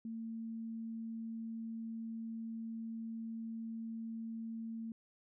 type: tone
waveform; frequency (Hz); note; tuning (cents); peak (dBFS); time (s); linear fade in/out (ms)
sine; 226.1; A3; +47; -40; 0.05-4.92; 2
effects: none